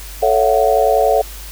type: chord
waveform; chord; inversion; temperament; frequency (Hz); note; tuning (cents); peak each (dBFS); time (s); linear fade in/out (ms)
sine; F# minor seventh; first; equal with one note detuned; 440 / 554.4 / 669.2 / 740; A4 / C#5 / E5 / F#5; 0 / 0 / +26 / 0; -16; 0.22-1.22; 10
effects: added 50 Hz sine -31 dBFS peak until 1.51 s + white hiss -35 dBFS RMS until 1.51 s

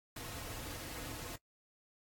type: noise with comb filter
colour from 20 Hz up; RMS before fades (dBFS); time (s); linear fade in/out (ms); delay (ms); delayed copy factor
pink; -45; 0.16-1.36; 5; 5.1; -0.55
effects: noise-tail reverb RT60 0.1 s tail -20 dB re dry + AAC 64 kbps

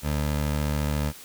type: tone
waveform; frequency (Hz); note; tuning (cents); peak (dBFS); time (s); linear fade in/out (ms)
20% pulse; 74.1; D2; +16; -19; 0.02-1.13; 50
effects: white hiss -45 dBFS RMS until 1.24 s

